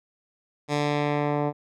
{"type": "tone with low-pass filter sweep", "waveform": "10% pulse", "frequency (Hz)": 146.83, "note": "D3", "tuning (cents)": 0, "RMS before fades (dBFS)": -25, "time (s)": [0.68, 1.53], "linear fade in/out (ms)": 50, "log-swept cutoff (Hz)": [7100, 900], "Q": 0.86, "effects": []}